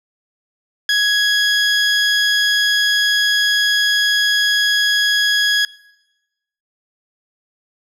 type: tone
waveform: 20% pulse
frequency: 1667 Hz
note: G#6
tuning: 6 cents sharp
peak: -8 dBFS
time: 0.89-5.65 s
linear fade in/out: 2 ms
effects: noise-tail reverb RT60 1.0 s tail -21 dB re dry + low-pass 8000 Hz 12 dB/octave